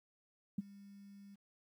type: tone with ADSR envelope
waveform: sine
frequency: 200 Hz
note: G3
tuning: 35 cents sharp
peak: -31 dBFS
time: 0.58-1.36 s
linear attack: 6 ms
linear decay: 25 ms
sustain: -22 dB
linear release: 17 ms
effects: 12-bit